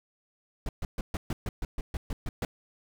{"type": "noise bursts", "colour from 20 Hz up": "brown", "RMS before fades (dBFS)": -31, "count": 12, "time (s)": [0.66, 2.45], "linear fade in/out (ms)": 2, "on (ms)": 30, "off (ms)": 130, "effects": []}